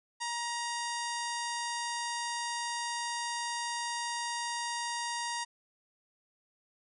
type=harmonic tone with a mistuned harmonic; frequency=945 Hz; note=A#5; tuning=23 cents sharp; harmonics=1 / 2 / 3 / 4 / 5 / 6 / 7 / 8 / 9 / 10; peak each=-36 / -40 / -46 / -45 / -43 / -46 / -44 / -50 / -48 / -51 dBFS; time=0.2-5.45 s; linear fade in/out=20 ms; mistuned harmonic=4; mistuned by=-43 cents; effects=none